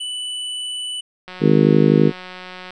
square tone, 2979 Hz, F#7, 11 cents sharp, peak -25 dBFS, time 0-1.01 s, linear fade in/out 10 ms
click train, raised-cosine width 0.3 ms, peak -19 dBFS, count 262, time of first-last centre 1.28-2.706 s, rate 183 Hz
harmonic tone, 51.91 Hz, G#1, in tune, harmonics 3 / 4 / 5 / 6 / 7 / 8 / 9, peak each -16 / -17 / -18 / -19 / -19 / -20 / -21 dBFS, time 1.4-2.12 s, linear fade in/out 50 ms
effects resampled to 22050 Hz

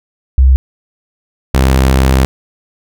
sine / sawtooth tone pair in turn, 65.41 / 65.79 Hz, C2 / C2, 0 / +10 cents, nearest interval unison, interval 10 cents, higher second, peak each -3 dBFS, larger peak neither, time 0.38-0.56 / 1.54-2.25 s, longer second, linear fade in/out 0 ms, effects none

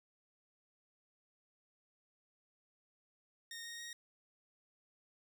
15% pulse tone with pitch steps, 1848 / 1861.9 / 1876 Hz, A#6 / A#6 / A#6, -16 / -3 / +11 cents, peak -39 dBFS, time 3.51-3.93 s, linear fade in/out 2 ms, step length 140 ms, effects none

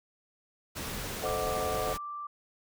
pink noise, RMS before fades -37 dBFS, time 0.75-1.98 s, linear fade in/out 20 ms
sine chord, A diminished seventh, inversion none, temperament equal, 440 / 523.3 / 622.3 / 740 Hz, A4 / C5 / Eb5 / Gb5, 0 / 0 / 0 / 0 cents, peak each -36 / -36 / -36 / -36 dBFS, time 1.23-1.93 s, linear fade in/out 2 ms
sine tone, 1174.7 Hz, D6, in tune, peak -36 dBFS, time 1.25-2.27 s, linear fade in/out 5 ms
effects none

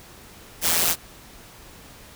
white noise with amplitude modulation, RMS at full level -17 dBFS, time 0.61-0.96 s, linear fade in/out 50 ms, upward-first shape sine, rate 167 Hz, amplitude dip 85%, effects pink hiss -46 dBFS RMS until 2.15 s

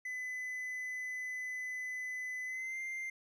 triangle tone with pitch glide, 2009 to 2094 Hz, B6 to C7, +29 to +1 cents, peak -36 dBFS, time 0.05-3.1 s, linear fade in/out 5 ms, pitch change +72 cents, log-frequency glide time 2.45-2.78 s, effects none

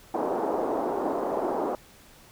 pink band-pass noise, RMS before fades -28 dBFS, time 0.14-1.75 s, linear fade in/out 2 ms, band 300 to 910 Hz, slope 24 dB/octave, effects pink hiss -53 dBFS RMS until 2.31 s

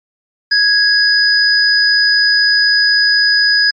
sine tone pair together, 1661.2 / 4978 Hz, G#6 / D#8, 0 / 0 cents, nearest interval octave + perfect fifth, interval 1900 cents, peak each -11 dBFS, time 0.51-3.71 s, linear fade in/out 10 ms, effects MP3 32 kbps

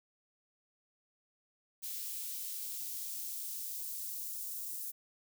blue noise with high-pass filter sweep, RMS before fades -41 dBFS, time 1.82-4.92 s, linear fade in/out 20 ms, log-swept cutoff 2700 to 7000 Hz, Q 0.73, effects none

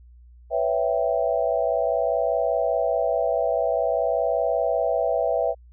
sine chord, C# half-diminished seventh, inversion third, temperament equal, 493.9 / 554.4 / 659.3 / 784 Hz, B4 / C#5 / E5 / G5, 0 / 0 / 0 / 0 cents, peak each -26 / -26 / -23 / -29 dBFS, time 0.5-5.55 s, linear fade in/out 50 ms, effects added 60 Hz sine -46 dBFS peak until 5.72 s

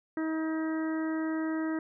harmonic tone, 318 Hz, D#4, 38 cents sharp, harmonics 1 / 2 / 3 / 4 / 5 / 6, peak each -29 / -41 / -45 / -44 / -44 / -45 dBFS, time 0.17-1.79 s, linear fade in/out 2 ms, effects none

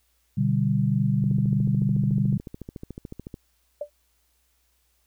sine chord, G major, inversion first, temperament equal, 123.47 / 146.83 / 196 Hz, B2 / D3 / G3, 0 / 0 / 0 cents, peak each -24 dBFS, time 0.37-2.38 s, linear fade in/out 10 ms
click train, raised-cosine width 3 ms, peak -23 dBFS, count 30, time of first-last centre 1.24-3.341 s, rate 13.8 Hz
sine tone with exponential decay, 587.3 Hz, D5, in tune, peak -24 dBFS, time 3.81-3.9 s, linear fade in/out 5 ms, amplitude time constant 18 ms
effects added 60 Hz sine -69 dBFS peak until 5.06 s + white hiss -69 dBFS RMS until 5.06 s

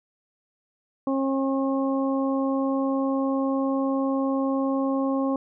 harmonic tone, 270.1 Hz, C#4, 45 cents flat, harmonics 1 / 2 / 3 / 4, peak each -23 / -28 / -35 / -33 dBFS, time 1.07-5.36 s, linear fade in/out 2 ms, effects none

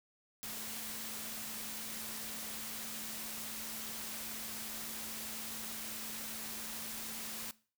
sine tone in noise, 220 Hz, A3, in tune, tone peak -54 dBFS, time 0.43-7.51 s, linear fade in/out 0 ms, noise white, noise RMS -43 dBFS, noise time 0.43-7.51 s, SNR -14 dB, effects noise-tail reverb RT60 0.4 s tail -20 dB re dry

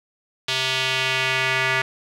square tone with band-pass filter sweep, 131 Hz, C3, 2 cents sharp, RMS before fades -22 dBFS, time 0.48-1.82 s, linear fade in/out 5 ms, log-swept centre 3500 to 2000 Hz, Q 2, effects none

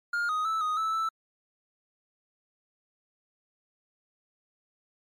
triangle tone with pitch steps, 1413 / 1250 / 1313 / 1246 / 1311 / 1320 Hz, F6 / D#6 / E6 / D#6 / E6 / E6, +20 / +8 / -7 / +2 / -10 / +2 cents, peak -24 dBFS, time 0.13-1.09 s, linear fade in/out 5 ms, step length 160 ms, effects MP3 64 kbps

